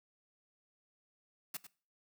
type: noise with echo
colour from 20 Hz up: white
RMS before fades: -40 dBFS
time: 1.54-1.57 s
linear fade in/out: 5 ms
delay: 99 ms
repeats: 1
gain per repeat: -12 dB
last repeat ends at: 1.669 s
effects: noise-tail reverb RT60 0.4 s tail -21 dB re dry + high-pass 150 Hz 12 dB/octave